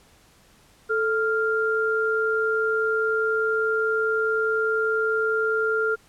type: tone pair together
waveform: sine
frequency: 440 / 1395.2 Hz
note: A4 / F6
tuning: 0 / -2 cents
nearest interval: octave + minor sixth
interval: 1998 cents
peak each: -23 dBFS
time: 0.89-5.96 s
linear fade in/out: 20 ms
effects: pink hiss -56 dBFS RMS until 6.08 s + low-pass 12000 Hz 12 dB/octave